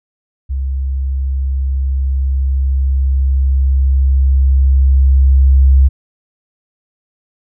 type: tone with level ramp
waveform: sine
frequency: 66.9 Hz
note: C2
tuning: 39 cents sharp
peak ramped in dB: -15 to -4 dBFS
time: 0.49-5.89 s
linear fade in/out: 20 ms
effects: none